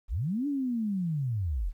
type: linear two-way sweep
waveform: sine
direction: up then down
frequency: 30.87 to 293.7 to 30.87 Hz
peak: -27 dBFS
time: 0.08-1.73 s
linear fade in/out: 50 ms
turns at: 0.47 s
effects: 11-bit